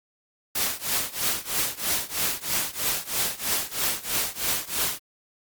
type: noise with tremolo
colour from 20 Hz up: white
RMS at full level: -23 dBFS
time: 0.55-4.99 s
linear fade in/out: 5 ms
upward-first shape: triangle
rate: 3.1 Hz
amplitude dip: 95%
effects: Opus 48 kbps